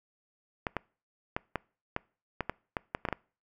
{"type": "clicks", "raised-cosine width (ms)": 0.5, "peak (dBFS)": -15, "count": 12, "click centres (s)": [0.668, 0.767, 1.365, 1.557, 1.964, 2.407, 2.496, 2.768, 2.949, 3.052, 3.087, 3.127], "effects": ["noise-tail reverb RT60 0.4 s tail -25 dB re dry"]}